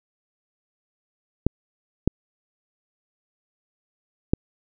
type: clicks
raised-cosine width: 3 ms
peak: -4 dBFS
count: 3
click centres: 1.466 / 2.076 / 4.335 s
effects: none